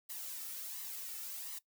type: noise with flanger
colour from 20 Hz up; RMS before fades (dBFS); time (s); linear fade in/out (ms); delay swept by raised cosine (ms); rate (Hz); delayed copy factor
blue; -44; 0.09-1.59; 10; 0.99 to 2.29; 1.4; +0.6
effects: noise-tail reverb RT60 0.1 s tail -18 dB re dry